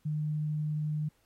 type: tone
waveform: sine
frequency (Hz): 151.9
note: D#3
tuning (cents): -41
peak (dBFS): -29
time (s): 0.05-1.09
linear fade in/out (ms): 10
effects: pink hiss -71 dBFS RMS until 1.25 s + AAC 48 kbps